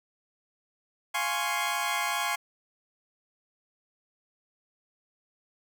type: chord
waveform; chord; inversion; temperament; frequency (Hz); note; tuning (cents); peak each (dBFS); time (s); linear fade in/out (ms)
20% pulse; Db major seventh; first; equal; 698.5 / 830.6 / 1046.5 / 1108.7; F5 / Ab5 / C6 / Db6; 0 / 0 / 0 / 0; -30 / -27 / -28 / -28; 1.14-2.36; 10
effects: none